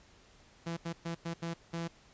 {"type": "tone bursts at uneven times", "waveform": "sawtooth", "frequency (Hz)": 167.6, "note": "E3", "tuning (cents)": 29, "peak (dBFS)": -31, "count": 6, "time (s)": [[0.66, 0.77], [0.85, 0.93], [1.05, 1.15], [1.25, 1.34], [1.42, 1.54], [1.73, 1.88]], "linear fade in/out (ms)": 10, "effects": ["pink hiss -61 dBFS RMS until 2.13 s", "resampled to 16000 Hz"]}